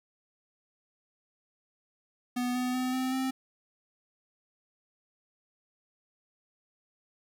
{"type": "tone with pitch steps", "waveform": "square", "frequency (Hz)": [246.9, 250.6, 254.4, 258.3, 262.2], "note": ["B3", "B3", "C4", "C4", "C4"], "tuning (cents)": [0, 25, -48, -22, 4], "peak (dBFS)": -29, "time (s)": [2.36, 3.31], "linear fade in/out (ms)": 10, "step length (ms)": 190, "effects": ["11-bit"]}